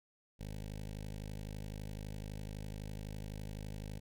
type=tone with notch filter; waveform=15% pulse; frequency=51.91 Hz; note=G#1; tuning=in tune; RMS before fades=-44 dBFS; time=0.39-4 s; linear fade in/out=20 ms; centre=1200 Hz; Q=0.86; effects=none